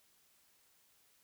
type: silence
effects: white hiss -70 dBFS RMS until 1.23 s